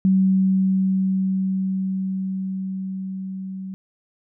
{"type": "tone with level ramp", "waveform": "sine", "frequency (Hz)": 190, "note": "F#3", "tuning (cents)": 46, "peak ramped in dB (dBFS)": [-13, -29], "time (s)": [0.05, 3.74], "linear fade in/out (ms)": 0, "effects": []}